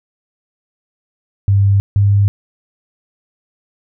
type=tone pair in turn; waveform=sine; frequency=99.3 / 100.69 Hz; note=G2 / G2; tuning=+23 / +47 cents; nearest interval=unison; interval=24 cents; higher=second; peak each=-8 dBFS; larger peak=neither; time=1.48-1.8 / 1.96-2.28 s; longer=neither; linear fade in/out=0 ms; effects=none